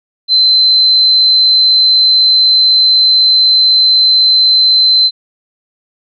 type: tone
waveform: sine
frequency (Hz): 4074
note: C8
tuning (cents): -47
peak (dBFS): -5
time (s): 0.28-5.11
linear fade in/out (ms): 50
effects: none